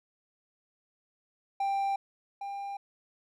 triangle tone pair in turn, 789 / 797.7 Hz, G5 / G5, +11 / +30 cents, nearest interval unison, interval 19 cents, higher second, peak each -25 / -33 dBFS, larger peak first, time 1.6-1.96 / 2.41-2.77 s, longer neither, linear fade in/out 5 ms, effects none

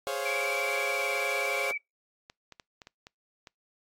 sawtooth chord, Db major seventh, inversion second, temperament equal, 415.3 / 523.3 / 554.4 / 698.5 Hz, Ab4 / C5 / Db5 / F5, 0 / 0 / 0 / 0 cents, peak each -33 / -33 / -30 / -33 dBFS, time 0.07-1.71 s, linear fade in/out 0 ms
sine tone with vibrato, 2306 Hz, D7, 32 cents flat, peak -30 dBFS, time 0.25-1.78 s, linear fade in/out 10 ms, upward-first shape triangle, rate 19 Hz, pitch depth 39 cents each way
clicks, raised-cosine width 0.2 ms, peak -29 dBFS, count 7, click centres 2.299 / 2.523 / 2.598 / 2.818 / 2.871 / 3.069 / 3.472 s
effects noise-tail reverb RT60 0.2 s tail -26 dB re dry + AAC 48 kbps

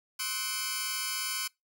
10% pulse tone cluster, 1063 / 1283 / 1494 / 2331 / 5240 Hz, C6 / E6 / F#6 / D7 / E8, +27 / -47 / +16 / -14 / -11 cents, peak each -31 / -36 / -29 / -28 / -31 dBFS, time 0.19-1.48 s, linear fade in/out 10 ms, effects noise-tail reverb RT60 0.2 s tail -26 dB re dry

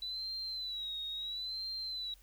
sine tone with vibrato, 3951 Hz, B7, in tune, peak -37 dBFS, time 0.02-2.14 s, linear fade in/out 2 ms, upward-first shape sine, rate 0.74 Hz, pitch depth 92 cents each way, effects added 44 Hz sine -59 dBFS peak until 2.22 s + white hiss -66 dBFS RMS until 2.22 s

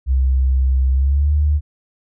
sine tone with pitch glide, 65.4 to 74.26 Hz, C2 to D2, 0 to +20 cents, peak -12 dBFS, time 0.06-1.61 s, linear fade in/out 50 ms, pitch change +220 cents, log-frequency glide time 0.92-1.32 s, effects none

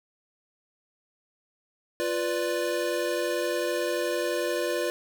square chord, B diminished, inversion second, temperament equal with one note detuned, 349.2 / 495.9 / 587.3 Hz, F4 / B4 / D5, 0 / +7 / 0 cents, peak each -31 dBFS, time 2-4.9 s, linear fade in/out 0 ms, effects 10-bit

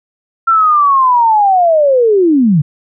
sine linear sweep, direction down, 1363 to 135.9 Hz, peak -6 dBFS, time 0.47-2.62 s, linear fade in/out 10 ms, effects none

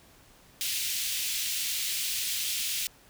pink high-pass noise, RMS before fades -31 dBFS, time 0.61-2.87 s, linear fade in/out 0 ms, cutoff 2600 Hz, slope 24 dB/octave, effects pink hiss -57 dBFS RMS until 3.09 s

